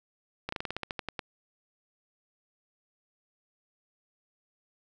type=slowing click train; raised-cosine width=0.3 ms; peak=-17 dBFS; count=12; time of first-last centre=0.49-1.192 s; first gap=34 ms; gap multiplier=1.12; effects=none